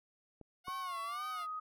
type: clicks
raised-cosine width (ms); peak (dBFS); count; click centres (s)
2; -38; 2; 0.413 / 0.682
type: tone with vibrato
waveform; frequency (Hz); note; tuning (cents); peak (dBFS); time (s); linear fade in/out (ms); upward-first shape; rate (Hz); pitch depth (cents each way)
10% pulse; 716; F5; +43; -38; 0.64-1.47; 50; sine; 2; 120
type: tone with pitch glide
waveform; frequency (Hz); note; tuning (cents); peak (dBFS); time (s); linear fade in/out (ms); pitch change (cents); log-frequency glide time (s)
sine; 1091 to 1253.2; C#6 to D#6; -28 to +12; -38; 0.67-1.6; 10; +240; 0.95-1.3
effects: none